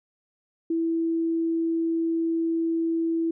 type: tone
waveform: sine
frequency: 329.6 Hz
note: E4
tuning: in tune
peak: -22 dBFS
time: 0.7-3.31 s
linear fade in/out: 5 ms
effects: none

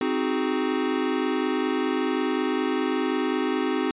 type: chord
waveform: square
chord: Ab dominant seventh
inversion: first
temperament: equal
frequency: 261.6 / 311.1 / 370 / 415.3 Hz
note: C4 / Eb4 / Gb4 / Ab4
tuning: 0 / 0 / 0 / 0 cents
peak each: -28 / -29 / -29 / -31 dBFS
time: 0.01-3.91 s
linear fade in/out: 2 ms
effects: resampled to 8000 Hz

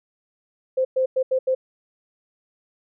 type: tone bursts at uneven times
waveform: sine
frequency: 520 Hz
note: C5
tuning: 11 cents flat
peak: -17 dBFS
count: 5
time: 0.77-0.85 / 0.96-1.06 / 1.16-1.23 / 1.31-1.39 / 1.47-1.55 s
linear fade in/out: 10 ms
effects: none

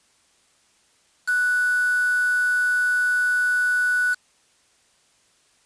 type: tone with quantisation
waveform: sine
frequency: 1480 Hz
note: F#6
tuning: in tune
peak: -18 dBFS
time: 1.27-4.15 s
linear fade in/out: 20 ms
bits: 5
effects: white hiss -61 dBFS RMS until 5.65 s + resampled to 22050 Hz

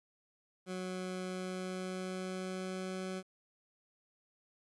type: tone with pitch glide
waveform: 20% pulse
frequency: 184.4 to 187.08 Hz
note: F#3 to F#3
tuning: -6 to +19 cents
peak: -33 dBFS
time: 0.66-3.23 s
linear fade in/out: 50 ms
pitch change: +25 cents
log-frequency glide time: 1.24-3.08 s
effects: resampled to 24000 Hz + 12-bit

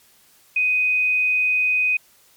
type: tone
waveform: sine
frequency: 2500 Hz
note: D#7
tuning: 8 cents sharp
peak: -16 dBFS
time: 0.56-1.97 s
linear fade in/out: 5 ms
effects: white hiss -55 dBFS RMS until 2.36 s + MP3 96 kbps

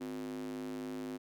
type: tone with high-pass filter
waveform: square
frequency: 51.91 Hz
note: G#1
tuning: in tune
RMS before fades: -41 dBFS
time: 0-1.18 s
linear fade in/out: 20 ms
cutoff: 290 Hz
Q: 8.2
effects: none

